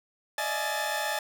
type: tone cluster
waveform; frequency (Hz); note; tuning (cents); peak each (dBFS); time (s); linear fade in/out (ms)
sawtooth; 589 / 624 / 674 / 846 / 1774; D5 / D#5 / E5 / G#5 / A6; +5 / +5 / +38 / +32 / +14; -34 / -32 / -36 / -28 / -30; 0.38-1.19; 2
effects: none